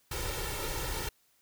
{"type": "noise with comb filter", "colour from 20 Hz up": "pink", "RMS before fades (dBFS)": -35, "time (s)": [0.11, 1.09], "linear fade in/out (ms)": 5, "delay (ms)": 2.2, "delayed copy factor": 0.8, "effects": ["white hiss -69 dBFS RMS until 1.41 s"]}